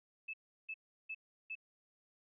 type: tone bursts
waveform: sine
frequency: 2615 Hz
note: E7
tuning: 15 cents flat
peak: -40 dBFS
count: 4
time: 0.28-1.554 s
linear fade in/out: 10 ms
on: 56 ms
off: 350 ms
effects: none